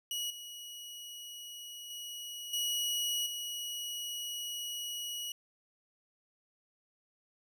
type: tone with level steps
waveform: sawtooth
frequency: 2914 Hz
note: F#7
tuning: 27 cents flat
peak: -31 / -41 / -38 / -28 / -34 dBFS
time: 0.11-5.32 s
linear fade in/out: 2 ms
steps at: 0.3 / 1.9 / 2.53 / 3.26 s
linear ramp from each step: 5 ms
effects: none